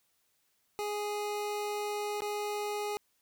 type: tone with dropouts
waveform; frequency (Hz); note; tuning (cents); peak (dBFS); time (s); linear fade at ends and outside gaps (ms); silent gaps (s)
25% pulse; 415.3; G#4; 0; -29; 0.79-2.97; 0; 2.206-2.22
effects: white hiss -74 dBFS RMS until 3.21 s